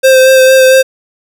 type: tone with vibrato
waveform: square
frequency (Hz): 523.3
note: C5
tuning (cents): 0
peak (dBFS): -3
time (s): 0.03-0.83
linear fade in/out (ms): 20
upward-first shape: sine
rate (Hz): 4.4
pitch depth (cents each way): 17
effects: none